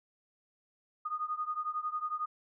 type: beating tone pair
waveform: sine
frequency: 1229 / 1240 Hz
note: D#6 / D#6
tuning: -22 / -6 cents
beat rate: 11 Hz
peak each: -35 / -37 dBFS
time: 1.05-2.26 s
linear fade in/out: 10 ms
effects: none